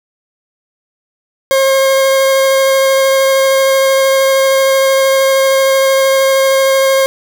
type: tone with vibrato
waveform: 40% pulse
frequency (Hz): 537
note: C5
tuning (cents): +45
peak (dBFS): -7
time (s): 1.51-7.06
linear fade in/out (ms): 0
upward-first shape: sine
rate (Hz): 13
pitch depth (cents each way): 9
effects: none